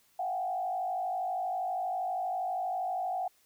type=tone with frequency modulation; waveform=sine; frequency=740 Hz; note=F#5; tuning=in tune; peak=-30 dBFS; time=0.19-3.28 s; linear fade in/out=5 ms; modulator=52.5 Hz; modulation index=0.92; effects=white hiss -67 dBFS RMS until 3.45 s